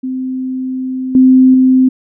sine tone with level steps, 258.8 Hz, C4, 19 cents flat, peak -16 / -3 / -5 dBFS, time 0.03-1.89 s, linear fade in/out 10 ms, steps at 1.15 / 1.54 s, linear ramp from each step 2 ms, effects none

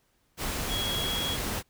sine tone in noise, 3322 Hz, G#7, in tune, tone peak -30 dBFS, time 0.68-1.38 s, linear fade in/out 50 ms, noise pink, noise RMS -32 dBFS, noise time 0.37-1.63 s, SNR -1 dB, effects pink hiss -70 dBFS RMS until 1.69 s

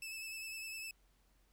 sawtooth tone with vibrato, 2620 Hz, E7, 11 cents flat, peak -40 dBFS, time 0.02-0.91 s, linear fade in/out 2 ms, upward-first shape sine, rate 9.9 Hz, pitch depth 27 cents each way, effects added 45 Hz sine -70 dBFS peak until 1.52 s + pink hiss -75 dBFS RMS until 1.52 s

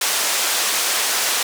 white band-pass noise, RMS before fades -20 dBFS, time 0.01-1.43 s, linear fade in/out 5 ms, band 450 to 8900 Hz, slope 12 dB/octave, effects none

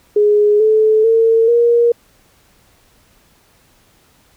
sine tone with pitch steps, 416.7 / 434.4 / 452.8 / 472.1 Hz, G#4 / A4 / A4 / A#4, +6 / -22 / +50 / +22 cents, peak -8 dBFS, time 0.16-1.92 s, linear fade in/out 5 ms, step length 440 ms, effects pink hiss -53 dBFS RMS until 4.36 s

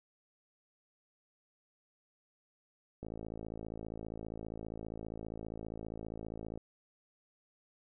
click train, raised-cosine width 2 ms, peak -30 dBFS, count 196, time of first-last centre 3.03-6.575 s, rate 55 Hz, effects none

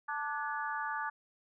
harmonic tone with a mistuned harmonic, 293.7 Hz, D4, in tune, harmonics 3 / 4 / 5 / 6, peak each -38 / -39 / -40 / -41 dBFS, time 0.08-1.1 s, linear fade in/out 10 ms, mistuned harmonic 6, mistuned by -61 cents, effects none

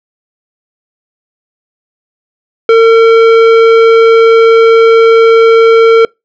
sine tone with tanh clipping, 454.1 Hz, A#4, 45 cents flat, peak -3 dBFS, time 2.69-6.05 s, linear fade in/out 2 ms, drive 18 dB, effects noise-tail reverb RT60 0.2 s tail -26 dB re dry + low-pass 3000 Hz 12 dB/octave

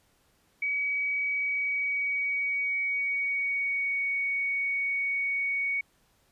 sine tone with pitch glide, 2269 to 2234 Hz, C#7 to C#7, +40 to +13 cents, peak -26 dBFS, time 0.62-5.81 s, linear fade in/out 5 ms, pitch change -27 cents, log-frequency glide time 1.31-4.07 s, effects pink hiss -67 dBFS RMS until 6.31 s + resampled to 32000 Hz

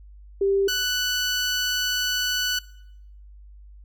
sine / 15% pulse tone pair in turn, 393.8 / 1486.8 Hz, G4 / F#6, +8 / +8 cents, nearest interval octave + major seventh, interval 2300 cents, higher second, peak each -18 / -16 dBFS, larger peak second, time 0.41-0.68 / 0.68-2.59 s, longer second, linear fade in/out 5 ms, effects noise-tail reverb RT60 0.8 s tail -21 dB re dry + added 50 Hz sine -43 dBFS peak until 3.84 s

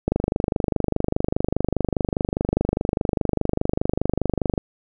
click train, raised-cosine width 2 ms, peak -6 dBFS, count 113, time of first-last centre 0.08-4.578 s, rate 24.9 Hz, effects none

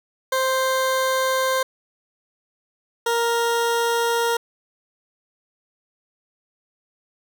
20% pulse tone pair in turn, 523.3 / 467.3 Hz, C5 / A#4, 0 / +4 cents, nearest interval major second, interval 196 cents, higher first, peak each -14 dBFS, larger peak neither, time 0.32-1.63 / 3.06-4.37 s, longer neither, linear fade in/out 5 ms, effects none

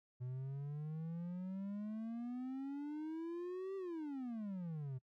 triangle exponential two-way sweep, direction up then down, 123.47 to 392 to 125.7 Hz, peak -39 dBFS, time 0.2-4.99 s, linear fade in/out 20 ms, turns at 3.76 s, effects noise-tail reverb RT60 0.1 s tail -24 dB re dry

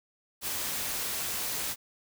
white noise, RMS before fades -33 dBFS, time 0.41-1.76 s, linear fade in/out 50 ms, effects none

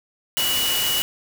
sine tone in noise, 2932 Hz, F#7, 16 cents flat, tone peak -22 dBFS, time 0.37-1.02 s, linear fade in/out 0 ms, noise white, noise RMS -24 dBFS, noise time 0.37-1.02 s, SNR -1 dB, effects none

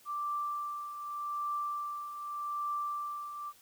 sine tone with tremolo, 1174.7 Hz, D6, in tune, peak -31 dBFS, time 0.05-3.53 s, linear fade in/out 50 ms, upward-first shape triangle, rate 0.84 Hz, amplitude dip 65%, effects white hiss -61 dBFS RMS until 3.61 s

